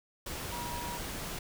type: tone in noise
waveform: sine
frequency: 960 Hz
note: B5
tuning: 49 cents flat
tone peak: -39 dBFS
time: 0.52-0.98 s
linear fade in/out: 5 ms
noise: pink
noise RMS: -39 dBFS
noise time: 0.26-1.39 s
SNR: -3 dB
effects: none